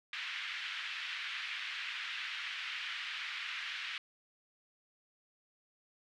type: band-pass noise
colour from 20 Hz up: white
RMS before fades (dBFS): -41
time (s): 0.13-3.98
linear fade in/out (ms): 2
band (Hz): 1500 to 3200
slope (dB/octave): 24
effects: none